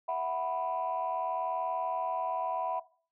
sine chord, E suspended second, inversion none, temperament equal, 659.3 / 740 / 987.8 Hz, E5 / F#5 / B5, 0 / 0 / 0 cents, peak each -33 dBFS, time 0.08-2.8 s, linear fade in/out 10 ms, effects noise-tail reverb RT60 0.4 s tail -18 dB re dry + tanh soft clip ceiling -23 dBFS

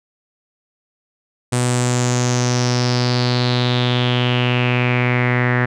sawtooth tone with low-pass filter sweep, 123.47 Hz, B2, in tune, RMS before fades -17 dBFS, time 1.52-5.66 s, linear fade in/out 10 ms, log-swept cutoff 8700 to 1800 Hz, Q 5.2, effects none

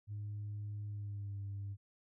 sine tone with pitch glide, 103.83 to 99.83 Hz, G#2 to G2, 0 to +32 cents, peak -38 dBFS, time 0.07-1.77 s, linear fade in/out 50 ms, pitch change -68 cents, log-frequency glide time 0.87-1.38 s, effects tanh soft clip ceiling -37 dBFS

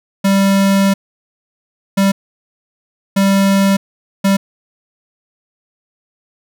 square tone bursts at uneven times, 196 Hz, G3, in tune, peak -10 dBFS, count 4, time 0.24-0.94 / 1.97-2.12 / 3.16-3.77 / 4.24-4.37 s, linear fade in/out 10 ms, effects none

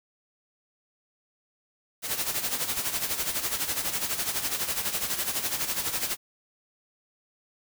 white noise with tremolo, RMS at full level -27 dBFS, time 2.02-6.17 s, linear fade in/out 50 ms, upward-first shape sine, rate 12 Hz, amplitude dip 65%, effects none

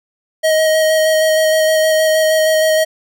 square tone with vibrato, 630 Hz, D#5, 21 cents sharp, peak -11 dBFS, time 0.43-2.85 s, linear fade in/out 20 ms, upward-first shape square, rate 6.4 Hz, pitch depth 11 cents each way, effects none

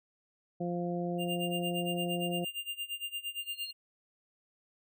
harmonic tone, 174.61 Hz, F3, in tune, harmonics 1 / 2 / 3 / 4, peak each -34 / -37 / -39 / -40 dBFS, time 0.6-2.45 s, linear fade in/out 10 ms
square tone with tremolo, 2800 Hz, F7, 4 cents sharp, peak -34 dBFS, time 1.18-3.73 s, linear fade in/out 50 ms, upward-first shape sine, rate 8.7 Hz, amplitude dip 90%
sine tone with exponential growth, 4232 Hz, C8, 19 cents sharp, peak -38 dBFS, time 3.35-3.71 s, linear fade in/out 5 ms, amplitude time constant 77 ms
effects none

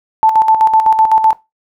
sine tone with tremolo, 880 Hz, A5, in tune, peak -5 dBFS, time 0.23-1.33 s, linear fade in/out 0 ms, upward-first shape square, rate 7.9 Hz, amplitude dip 60%, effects noise-tail reverb RT60 0.2 s tail -17 dB re dry

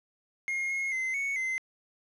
triangle tone with pitch steps, 2141 / 2159 / 2062 / 2217 / 2064 Hz, C7 / C#7 / C7 / C#7 / C7, +39 / -46 / -26 / 0 / -24 cents, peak -27 dBFS, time 0.48-1.58 s, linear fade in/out 0 ms, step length 220 ms, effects resampled to 24000 Hz + 10-bit

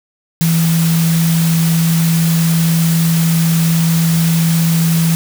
sine tone in noise, 164.81 Hz, E3, in tune, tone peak -10 dBFS, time 0.41-5.15 s, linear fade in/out 0 ms, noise white, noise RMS -22 dBFS, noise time 0.41-5.15 s, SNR +9 dB, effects none

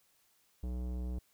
sine tone with tanh clipping, 61.6 Hz, B1, 4 cents flat, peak -37 dBFS, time 0.63-1.19 s, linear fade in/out 5 ms, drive 17 dB, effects white hiss -71 dBFS RMS until 1.33 s

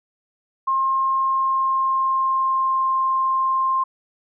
sine tone with pitch glide, 1066 to 1055.6 Hz, C6 to C6, +32 to +15 cents, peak -17 dBFS, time 0.67-3.84 s, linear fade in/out 10 ms, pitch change -17 cents, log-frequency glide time 1.24-2.94 s, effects none

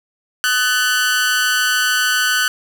sawtooth tone with amplitude modulation, 1500 Hz, F#6, 23 cents sharp, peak -7 dBFS, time 0.44-2.48 s, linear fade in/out 0 ms, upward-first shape sine, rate 247 Hz, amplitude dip 80%, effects none

